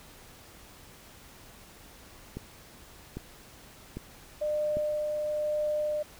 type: click train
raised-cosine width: 3 ms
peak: -23 dBFS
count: 4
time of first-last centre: 2.37-4.77 s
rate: 1.25 Hz
type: tone with tremolo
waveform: sine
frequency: 602 Hz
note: D5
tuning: 43 cents sharp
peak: -26 dBFS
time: 4.41-6.03 s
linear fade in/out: 10 ms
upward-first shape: sine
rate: 1 Hz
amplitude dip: 25%
effects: pink hiss -52 dBFS RMS until 6.19 s